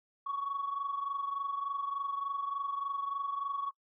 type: tone pair together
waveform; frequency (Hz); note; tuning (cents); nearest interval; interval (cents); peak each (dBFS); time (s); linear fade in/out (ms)
sine; 1113 / 1136.4; C#6 / C#6; +7 / +43; unison; 36; -33 / -38; 0.26-3.71; 10
effects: noise-tail reverb RT60 0.1 s tail -26 dB re dry + tanh soft clip ceiling -27 dBFS